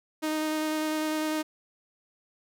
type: tone with vibrato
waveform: sawtooth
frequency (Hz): 310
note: D#4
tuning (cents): -6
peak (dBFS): -23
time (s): 0.22-1.43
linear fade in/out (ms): 20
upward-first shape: square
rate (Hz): 10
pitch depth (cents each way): 8
effects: none